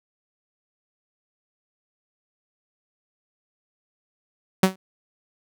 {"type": "tone with exponential decay", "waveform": "sawtooth", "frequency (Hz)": 188.7, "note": "F#3", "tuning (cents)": 34, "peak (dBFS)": -7, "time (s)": [4.63, 4.76], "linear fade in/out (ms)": 5, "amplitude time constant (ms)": 27, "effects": []}